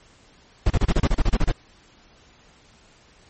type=noise bursts; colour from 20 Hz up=brown; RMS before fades=-17 dBFS; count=12; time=0.66-1.517 s; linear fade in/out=5 ms; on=43 ms; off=31 ms; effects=pink hiss -54 dBFS RMS until 3.29 s + MP3 32 kbps